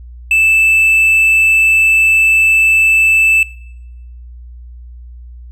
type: tone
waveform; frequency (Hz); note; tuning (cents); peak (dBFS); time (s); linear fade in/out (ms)
triangle; 2637; E7; 0; -6; 0.31-3.43; 2
effects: noise-tail reverb RT60 0.9 s tail -22 dB re dry + added 60 Hz sine -30 dBFS peak until 5.51 s